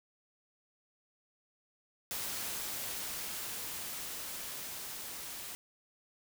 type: noise with level ramp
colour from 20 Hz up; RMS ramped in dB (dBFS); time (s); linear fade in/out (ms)
white; -38 to -44; 2.11-5.55; 0
effects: none